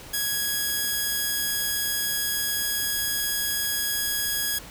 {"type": "tone", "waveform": "5% pulse", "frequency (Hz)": 1661.2, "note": "G#6", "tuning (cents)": 0, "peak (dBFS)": -13, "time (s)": [0.13, 4.59], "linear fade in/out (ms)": 10, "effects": ["pink hiss -43 dBFS RMS until 4.7 s"]}